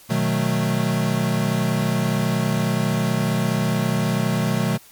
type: chord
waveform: square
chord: B dominant seventh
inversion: none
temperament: equal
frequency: 123.47 / 155.56 / 185 / 220 Hz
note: B2 / D#3 / F#3 / A3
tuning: 0 / 0 / 0 / 0 cents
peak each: -25 dBFS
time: 0.09-4.78 s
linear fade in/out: 20 ms
effects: white hiss -48 dBFS RMS until 4.91 s + MP3 96 kbps